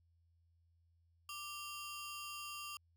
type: ring-modulated tone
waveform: sawtooth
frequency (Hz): 1975.5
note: B6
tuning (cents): 0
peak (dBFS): -38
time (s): 1.29-2.77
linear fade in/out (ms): 2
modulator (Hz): 796
effects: added 84 Hz sine -70 dBFS peak until 2.96 s